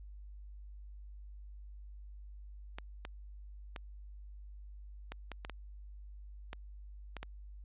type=clicks; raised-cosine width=0.3 ms; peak=-26 dBFS; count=10; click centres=2.785 / 3.051 / 3.762 / 5.12 / 5.317 / 5.449 / 5.497 / 6.531 / 7.167 / 7.23 s; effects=added 50 Hz sine -47 dBFS peak until 7.64 s + resampled to 8000 Hz